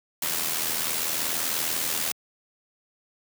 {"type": "noise with amplitude modulation", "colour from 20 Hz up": "white", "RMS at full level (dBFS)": -25, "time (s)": [0.22, 2.12], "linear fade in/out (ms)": 5, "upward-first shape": "sine", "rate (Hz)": 80.4, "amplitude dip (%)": 55, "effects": ["high-pass 100 Hz 12 dB/octave"]}